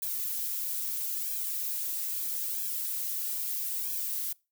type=noise with flanger; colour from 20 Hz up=violet; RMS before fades=-33 dBFS; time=0.02-4.33 s; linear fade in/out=5 ms; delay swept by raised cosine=1.2 to 4.7 ms; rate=0.77 Hz; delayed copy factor=+0.85; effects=noise-tail reverb RT60 0.3 s tail -25 dB re dry